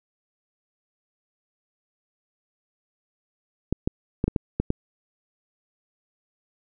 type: clicks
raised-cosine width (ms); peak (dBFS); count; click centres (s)
3; -9; 7; 3.726 / 3.875 / 4.241 / 4.28 / 4.362 / 4.6 / 4.704
effects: none